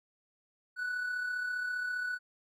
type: tone with amplitude modulation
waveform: triangle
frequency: 1482 Hz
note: F#6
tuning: 2 cents sharp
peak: -28 dBFS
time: 0.76-2.19 s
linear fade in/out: 50 ms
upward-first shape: sine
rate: 35 Hz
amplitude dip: 45%
effects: tanh soft clip ceiling -25 dBFS